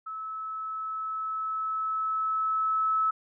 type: tone with level ramp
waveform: sine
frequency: 1300 Hz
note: E6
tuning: 24 cents flat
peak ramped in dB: -34 to -22 dBFS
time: 0.06-3.11 s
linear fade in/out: 10 ms
effects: none